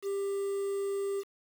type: tone with quantisation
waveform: triangle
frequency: 396.3 Hz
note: G4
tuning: 19 cents sharp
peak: -28 dBFS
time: 0.02-1.24 s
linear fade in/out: 50 ms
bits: 8
effects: none

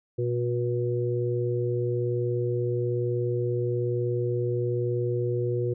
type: harmonic tone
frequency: 121.1 Hz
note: B2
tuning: 34 cents flat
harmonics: 1 / 3 / 4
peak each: -27 / -28 / -31 dBFS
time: 0.18-5.74 s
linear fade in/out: 10 ms
effects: none

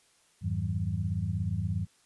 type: tone cluster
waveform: sine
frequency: 85.9 / 102.8 / 159.1 / 187.1 Hz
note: F2 / G#2 / D#3 / F#3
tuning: -28 / -17 / +39 / +20 cents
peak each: -34 / -31 / -35 / -37 dBFS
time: 0.41-1.87 s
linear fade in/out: 50 ms
effects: white hiss -65 dBFS RMS until 2.05 s + resampled to 24000 Hz

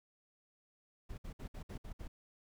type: noise bursts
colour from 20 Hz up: brown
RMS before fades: -45 dBFS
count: 7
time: 1.09-2.08 s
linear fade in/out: 10 ms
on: 90 ms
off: 60 ms
effects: none

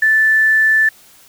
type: tone with quantisation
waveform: sine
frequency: 1757 Hz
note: A6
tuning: 3 cents flat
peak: -9 dBFS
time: 0.02-0.89 s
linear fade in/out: 5 ms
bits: 6
effects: white hiss -46 dBFS RMS until 1.28 s

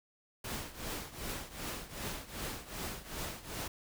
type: noise with tremolo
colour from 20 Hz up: pink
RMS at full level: -38 dBFS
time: 0.44-3.68 s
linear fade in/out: 5 ms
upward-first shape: triangle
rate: 2.6 Hz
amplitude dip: 85%
effects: none

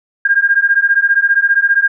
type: beating tone pair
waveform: sine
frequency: 1605 / 1620 Hz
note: G6 / G#6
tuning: +40 / -43 cents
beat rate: 15 Hz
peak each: -12 dBFS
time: 0.25-1.88 s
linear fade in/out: 5 ms
effects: none

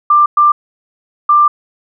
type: tone bursts at uneven times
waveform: sine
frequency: 1186 Hz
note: D6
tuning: 17 cents sharp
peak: -5 dBFS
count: 3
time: 0.1-0.26 / 0.37-0.52 / 1.29-1.48 s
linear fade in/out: 5 ms
effects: none

